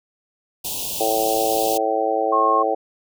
white band-stop noise, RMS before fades -27 dBFS, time 0.64-1.78 s, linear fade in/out 10 ms, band 1000 to 2600 Hz, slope 96 dB/octave
harmonic tone, 110.1 Hz, A2, 2 cents sharp, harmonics 3 / 4 / 5 / 6 / 7, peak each -28 / -24 / -24 / -26 / -22 dBFS, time 1-2.75 s, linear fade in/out 10 ms
sine tone, 1080 Hz, C#6, 45 cents flat, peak -16 dBFS, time 2.32-2.63 s, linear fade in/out 10 ms
effects none

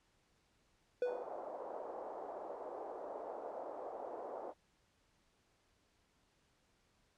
triangle tone with exponential decay, 493.9 Hz, B4, in tune, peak -28 dBFS, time 1.02-1.38 s, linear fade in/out 2 ms, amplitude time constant 78 ms
pink band-pass noise, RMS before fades -46 dBFS, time 1.04-4.54 s, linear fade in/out 50 ms, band 450 to 810 Hz, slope 24 dB/octave
effects pink hiss -75 dBFS RMS until 7.17 s + low-pass 8000 Hz 12 dB/octave

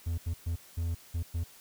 triangle tone bursts at uneven times, 84 Hz, E2, 33 cents sharp, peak -27 dBFS, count 6, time 0.06-0.18 / 0.26-0.34 / 0.46-0.56 / 0.77-0.95 / 1.14-1.23 / 1.34-1.44 s, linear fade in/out 10 ms, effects white hiss -55 dBFS RMS until 1.6 s

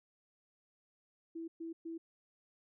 sine tone bursts, 329.6 Hz, E4, in tune, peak -40 dBFS, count 3, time 1.35-1.98 s, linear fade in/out 10 ms, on 130 ms, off 120 ms, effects none

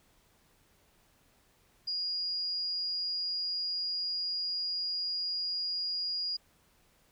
sine tone, 4862 Hz, D#8, 41 cents flat, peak -31 dBFS, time 1.87-6.37 s, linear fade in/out 10 ms, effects pink hiss -67 dBFS RMS until 7.11 s

